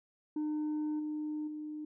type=tone with level steps; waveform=sine; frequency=303.6 Hz; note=D#4; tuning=42 cents flat; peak=-29 / -33 / -38 dBFS; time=0.36-1.85 s; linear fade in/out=5 ms; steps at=0.99 / 1.47 s; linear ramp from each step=10 ms; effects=tanh soft clip ceiling -31 dBFS